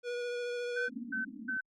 square tone with vibrato, 484.5 Hz, B4, 33 cents flat, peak -35 dBFS, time 0.03-0.9 s, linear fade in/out 50 ms, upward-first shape sine, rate 14 Hz, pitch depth 13 cents each way
sine tone bursts, 1528 Hz, G6, 45 cents flat, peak -32 dBFS, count 3, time 0.76-1.61 s, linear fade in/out 10 ms, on 130 ms, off 230 ms
pink band-pass noise, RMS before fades -44 dBFS, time 0.88-1.57 s, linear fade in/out 0 ms, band 210 to 280 Hz, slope 96 dB/octave
effects low-pass 5000 Hz 12 dB/octave + Opus 48 kbps

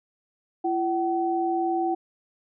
sine tone pair together, 338.9 / 759.1 Hz, E4 / F#5, +48 / +44 cents, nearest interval octave + major second, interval 1396 cents, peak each -25 dBFS, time 0.64-1.95 s, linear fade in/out 10 ms, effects none

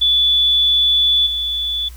sine tone with level steps, 3457 Hz, A7, 31 cents flat, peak -11 / -18 dBFS, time 0.01-1.89 s, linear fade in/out 10 ms, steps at 1.26 s, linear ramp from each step 10 ms, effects added 60 Hz sine -33 dBFS peak until 1.96 s + white hiss -46 dBFS RMS until 1.96 s

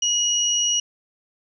sine tone pair together, 2900 / 5800 Hz, F#7 / F#8, -35 / -35 cents, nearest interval octave, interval 1200 cents, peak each -21 / -21 dBFS, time 0.02-0.8 s, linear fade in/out 5 ms, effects none

